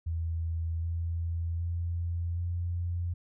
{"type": "tone with pitch steps", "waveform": "sine", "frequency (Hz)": [82.4, 83.89, 85.4, 86.95], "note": ["E2", "E2", "F2", "F2"], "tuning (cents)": [0, 31, -38, -7], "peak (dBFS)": -29, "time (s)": [0.06, 3.14], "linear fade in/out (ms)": 10, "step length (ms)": 770, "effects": []}